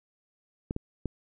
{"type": "clicks", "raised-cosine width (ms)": 3, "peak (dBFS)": -18, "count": 3, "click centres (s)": [0.709, 0.764, 1.057], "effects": []}